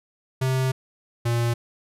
square tone pair in turn, 130.81 / 118.02 Hz, C3 / A#2, 0 / +22 cents, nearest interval major second, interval 178 cents, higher first, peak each -21 dBFS, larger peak neither, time 0.41-0.72 / 1.25-1.54 s, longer first, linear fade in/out 10 ms, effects resampled to 32000 Hz

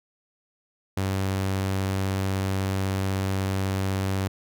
sawtooth tone, 96.2 Hz, G2, 32 cents flat, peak -20 dBFS, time 0.97-4.28 s, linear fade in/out 5 ms, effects none

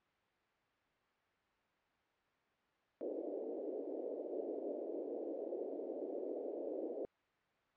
white band-pass noise, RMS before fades -43 dBFS, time 3.01-7.05 s, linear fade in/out 0 ms, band 290 to 580 Hz, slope 48 dB/octave, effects white hiss -75 dBFS RMS until 7.76 s + low-pass 2000 Hz 12 dB/octave

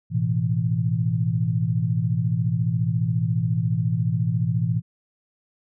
sine chord, A suspended second, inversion none, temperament equal with one note detuned, 110 / 124.33 / 164.81 Hz, A2 / B2 / E3, 0 / +12 / 0 cents, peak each -24 dBFS, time 0.1-4.82 s, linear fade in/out 50 ms, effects none

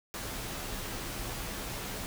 pink noise with comb filter, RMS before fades -38 dBFS, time 0.14-2.06 s, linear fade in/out 0 ms, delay 13 ms, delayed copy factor -0.5, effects none

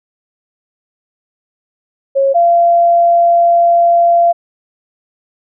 sine tone pair in turn, 546 / 686.6 Hz, C#5 / F5, -26 / -30 cents, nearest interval major third, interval 396 cents, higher second, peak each -8 / -6 dBFS, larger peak second, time 2.15-2.34 / 2.34-4.33 s, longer second, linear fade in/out 20 ms, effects none

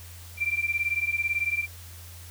sine beating tone pair, 2349 / 2367 Hz, D7 / D7, 0 / +13 cents, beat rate 18 Hz, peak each -28 / -27 dBFS, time 0.37-1.67 s, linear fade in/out 50 ms, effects added 86 Hz sine -43 dBFS peak until 2.3 s + white hiss -48 dBFS RMS until 2.3 s

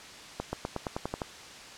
accelerating click train, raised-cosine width 1 ms, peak -17 dBFS, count 9, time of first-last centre 0.4-1.218 s, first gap 130 ms, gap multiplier 0.93, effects white hiss -46 dBFS RMS until 1.77 s + low-pass 6000 Hz 12 dB/octave

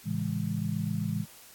sine chord, A major seventh, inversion none, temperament just, 110 / 137.5 / 165 / 206.2 Hz, A2 / C#3 / E3 / G#3, 0 / -14 / +2 / -12 cents, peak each -34 / -37 / -32 / -33 dBFS, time 0.04-1.26 s, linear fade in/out 50 ms, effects white hiss -52 dBFS RMS until 1.54 s + AAC 64 kbps

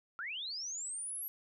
sine linear sweep, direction up, 1314 to 11820 Hz, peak -38 dBFS, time 0.19-1.28 s, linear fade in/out 0 ms, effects none

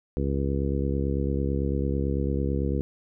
harmonic tone, 69 Hz, C#2, 7 cents flat, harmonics 1 / 2 / 3 / 4 / 5 / 6 / 7, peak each -27 / -30 / -32 / -33 / -34 / -35 / -35 dBFS, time 0.17-2.81 s, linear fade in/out 0 ms, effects none

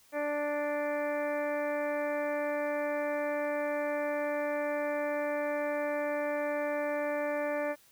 harmonic tone with a mistuned harmonic, 293.7 Hz, D4, in tune, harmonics 1 / 2 / 3 / 4 / 5 / 6 / 7 / 8, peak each -38 / -31 / -41 / -44 / -46 / -41 / -47 / -46 dBFS, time 0.12-7.76 s, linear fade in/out 50 ms, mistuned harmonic 7, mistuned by +15 cents, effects white hiss -62 dBFS RMS until 7.91 s

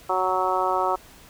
harmonic tone, 185.7 Hz, F#3, 7 cents sharp, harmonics 2 / 3 / 4 / 5 / 6 / 7, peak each -29 / -29 / -26 / -26 / -28 / -28 dBFS, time 0.09-0.96 s, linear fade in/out 10 ms, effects pink hiss -49 dBFS RMS until 1.29 s

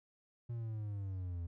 triangle exponential sweep, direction down, 120 to 83.7 Hz, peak -36 dBFS, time 0.49-1.47 s, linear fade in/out 10 ms, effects none

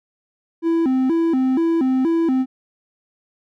triangle tone with vibrato, 293.7 Hz, D4, in tune, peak -13 dBFS, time 0.62-2.46 s, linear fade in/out 50 ms, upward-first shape square, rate 2.1 Hz, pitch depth 210 cents each way, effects none

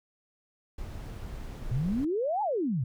brown noise, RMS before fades -38 dBFS, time 0.78-2.05 s, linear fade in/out 5 ms
sine exponential two-way sweep, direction up then down, 113.9 to 880 to 113.9 Hz, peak -26 dBFS, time 1.71-2.84 s, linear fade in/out 5 ms, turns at 2.42 s
effects none

